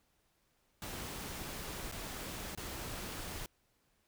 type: noise with dropouts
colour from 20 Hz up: pink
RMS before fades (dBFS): -43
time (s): 0.82-3.46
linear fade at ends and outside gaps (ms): 1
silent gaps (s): 1.915-1.922 / 2.55-2.575
effects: pink hiss -75 dBFS RMS until 4.07 s